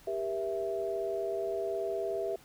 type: chord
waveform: sine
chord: E diminished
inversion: first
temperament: just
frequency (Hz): 395.6 / 474.7 / 659.3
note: G4 / Bb4 / E5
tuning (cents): +16 / +31 / 0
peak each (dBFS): -34 / -39 / -34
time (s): 0.07-2.36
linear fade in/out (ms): 5
effects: pink hiss -58 dBFS RMS until 2.44 s